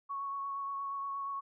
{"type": "tone with vibrato", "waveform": "sine", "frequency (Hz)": 1108.7, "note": "C#6", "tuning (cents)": 0, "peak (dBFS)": -35, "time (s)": [0.09, 1.41], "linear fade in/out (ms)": 20, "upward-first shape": "sine", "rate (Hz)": 8.5, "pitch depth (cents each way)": 14, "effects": []}